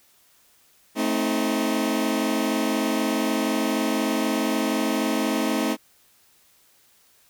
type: chord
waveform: sawtooth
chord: A diminished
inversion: none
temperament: just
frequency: 220 / 264 / 316.8 Hz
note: A3 / C4 / Eb4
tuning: 0 / +16 / +31 cents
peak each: -22 dBFS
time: 0.95-5.77 s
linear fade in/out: 50 ms
effects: white hiss -59 dBFS RMS until 7.29 s